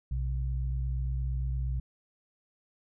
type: tone pair together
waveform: sine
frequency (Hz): 61.35 / 130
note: B1 / C3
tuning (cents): -11 / -11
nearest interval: octave + minor second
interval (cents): 1300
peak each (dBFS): -29 / -35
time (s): 0.11-1.8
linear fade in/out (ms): 5
effects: none